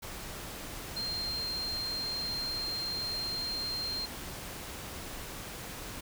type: tone in noise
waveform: sine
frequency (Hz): 4186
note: C8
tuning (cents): 0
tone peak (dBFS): -33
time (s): 0.96-4.06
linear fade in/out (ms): 10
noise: pink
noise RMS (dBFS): -42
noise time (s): 0.02-6.01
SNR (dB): +6
effects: none